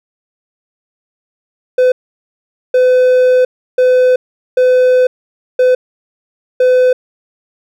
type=tone bursts at uneven times; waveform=triangle; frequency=506 Hz; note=B4; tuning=42 cents sharp; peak=-4 dBFS; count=6; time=1.78-1.92 / 2.74-3.45 / 3.78-4.16 / 4.57-5.07 / 5.59-5.75 / 6.6-6.93 s; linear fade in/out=5 ms; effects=none